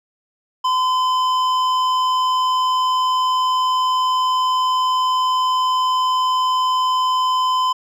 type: tone with hard clipping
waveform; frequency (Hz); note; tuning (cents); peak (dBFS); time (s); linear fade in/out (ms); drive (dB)
sine; 1020; C6; -44; -17; 0.64-7.73; 10; 10
effects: none

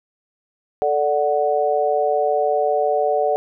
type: chord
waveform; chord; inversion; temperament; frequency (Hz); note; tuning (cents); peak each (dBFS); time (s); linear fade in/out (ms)
sine; D major; second; equal; 440 / 587.3 / 740; A4 / D5 / F#5; 0 / 0 / 0; -21 / -20 / -20; 0.82-3.36; 0
effects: none

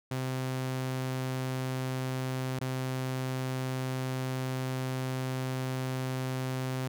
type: tone with dropouts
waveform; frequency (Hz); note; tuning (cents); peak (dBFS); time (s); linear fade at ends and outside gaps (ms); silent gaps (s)
sawtooth; 129.9; C3; -12; -27; 0.11-6.88; 5; 2.591-2.611
effects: none

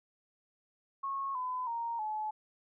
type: tone with pitch steps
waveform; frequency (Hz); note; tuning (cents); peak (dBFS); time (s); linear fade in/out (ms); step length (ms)
sine; 1094 / 1009 / 930.6 / 858.3; C#6 / B5 / A#5 / A5; -23 / +37 / -3 / -43; -33; 1.03-2.31; 10; 320
effects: none

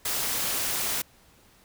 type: noise with amplitude modulation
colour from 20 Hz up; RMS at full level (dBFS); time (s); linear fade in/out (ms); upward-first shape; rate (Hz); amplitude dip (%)
white; -26; 0.05-1.02; 5; sine; 247; 50
effects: pink hiss -58 dBFS RMS until 1.64 s

